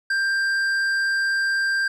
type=tone with tanh clipping; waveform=triangle; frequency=1584 Hz; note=G6; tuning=18 cents sharp; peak=-21 dBFS; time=0.1-1.88 s; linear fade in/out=5 ms; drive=13 dB; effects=none